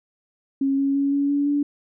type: tone with pitch steps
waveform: sine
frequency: 273 / 276 / 279.1 / 282.1 / 285.3 / 288.4 Hz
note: C#4 / C#4 / C#4 / C#4 / C#4 / D4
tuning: -26 / -7 / +12 / +30 / +50 / -31 cents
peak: -18 dBFS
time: 0.61-1.63 s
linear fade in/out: 5 ms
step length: 170 ms
effects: none

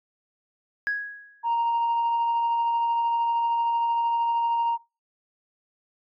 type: tone with exponential decay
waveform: sine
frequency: 1661.2 Hz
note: G#6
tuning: in tune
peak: -20 dBFS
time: 0.87-1.47 s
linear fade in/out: 0 ms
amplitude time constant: 130 ms
type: tone with tremolo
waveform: sine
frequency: 932.3 Hz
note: A#5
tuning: in tune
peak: -18 dBFS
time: 1.43-4.78 s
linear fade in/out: 50 ms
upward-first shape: triangle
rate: 13 Hz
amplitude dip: 30%
effects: noise-tail reverb RT60 0.3 s tail -24 dB re dry + tanh soft clip ceiling -19 dBFS

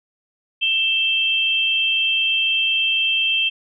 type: tone pair together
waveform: sine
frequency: 2655 / 3162 Hz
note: E7 / G7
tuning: +12 / +14 cents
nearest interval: minor third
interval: 302 cents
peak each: -19 dBFS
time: 0.61-3.5 s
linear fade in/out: 20 ms
effects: none

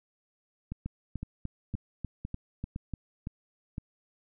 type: two click trains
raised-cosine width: 5 ms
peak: -22 / -23 dBFS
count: 8 / 7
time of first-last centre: 0.86-2.937 / 0.72-3.781 s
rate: 3.37 / 1.96 Hz
effects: none

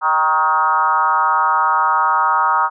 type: tone with frequency modulation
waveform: sine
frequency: 1100 Hz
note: C#6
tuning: 14 cents flat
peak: -12 dBFS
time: 0.01-2.7 s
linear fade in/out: 50 ms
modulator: 161 Hz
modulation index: 1.7
effects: none

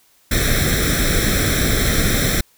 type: noise with comb filter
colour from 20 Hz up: pink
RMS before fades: -17 dBFS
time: 0.31-2.41 s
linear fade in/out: 5 ms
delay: 0.53 ms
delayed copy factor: +0.9
effects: white hiss -56 dBFS RMS until 2.57 s

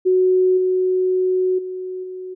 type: tone with level steps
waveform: sine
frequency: 370 Hz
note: F#4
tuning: in tune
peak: -12 / -15 / -25 / -28 dBFS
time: 0.05-2.35 s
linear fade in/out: 20 ms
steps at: 0.57 / 1.58 / 2.03 s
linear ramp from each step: 10 ms
effects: none

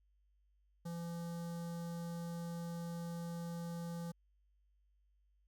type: tone with notch filter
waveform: square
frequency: 169.8 Hz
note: F3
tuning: 48 cents flat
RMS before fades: -43 dBFS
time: 0.85-4.12 s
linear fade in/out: 10 ms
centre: 2400 Hz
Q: 0.8
effects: added 50 Hz sine -70 dBFS peak until 5.47 s

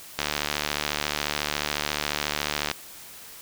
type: click train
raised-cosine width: 0.2 ms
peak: -7 dBFS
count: 188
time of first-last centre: 0.19-2.714 s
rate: 74.1 Hz
effects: white hiss -44 dBFS RMS until 3.41 s

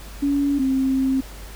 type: tone pair in turn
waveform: sine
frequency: 282.8 / 265.3 Hz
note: C#4 / C4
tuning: +35 / +24 cents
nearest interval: minor second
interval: 111 cents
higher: first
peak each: -17 / -17 dBFS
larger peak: neither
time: 0.22-0.59 / 0.59-1.21 s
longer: second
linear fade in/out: 10 ms
effects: added 50 Hz sine -37 dBFS peak until 1.55 s + pink hiss -42 dBFS RMS until 1.55 s

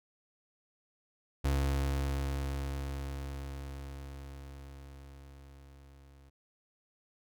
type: tone with level ramp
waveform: 35% pulse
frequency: 68.8 Hz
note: C#2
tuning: 12 cents flat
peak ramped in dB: -25 to -54 dBFS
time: 1.44-6.3 s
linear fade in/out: 10 ms
effects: none

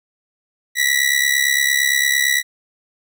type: ring-modulated tone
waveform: sawtooth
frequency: 1948 Hz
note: B6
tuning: 24 cents flat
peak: -8 dBFS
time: 0.75-2.43 s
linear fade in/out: 50 ms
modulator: 34.4 Hz
effects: none

